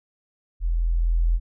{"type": "tone with level ramp", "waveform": "sine", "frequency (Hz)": 41.95, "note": "E1", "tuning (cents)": 31, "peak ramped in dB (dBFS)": [-20, -16], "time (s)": [0.6, 1.4], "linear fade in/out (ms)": 50, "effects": []}